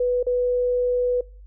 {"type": "tone with dropouts", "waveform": "sine", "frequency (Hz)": 493.9, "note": "B4", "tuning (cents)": 0, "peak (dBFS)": -18, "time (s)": [0, 1.21], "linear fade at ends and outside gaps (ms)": 5, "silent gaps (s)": [0.229, 0.266], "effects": ["noise-tail reverb RT60 0.4 s tail -24 dB re dry", "added 49 Hz sine -41 dBFS peak until 1.46 s"]}